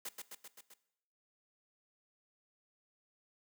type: noise with echo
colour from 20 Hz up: white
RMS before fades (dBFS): -42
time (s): 0.05-0.09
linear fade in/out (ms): 5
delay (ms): 130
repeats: 5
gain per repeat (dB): -3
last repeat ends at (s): 0.74
effects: noise-tail reverb RT60 0.8 s tail -18 dB re dry + high-pass 200 Hz 12 dB/octave